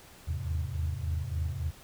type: tone cluster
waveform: sine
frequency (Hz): 78.6 / 82.1 / 103 / 131.6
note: D#2 / E2 / G#2 / C3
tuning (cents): +18 / -6 / -14 / +10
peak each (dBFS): -34 / -32 / -38 / -37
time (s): 0.27-1.71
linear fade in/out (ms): 20
effects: tanh soft clip ceiling -21 dBFS + pink hiss -53 dBFS RMS until 1.83 s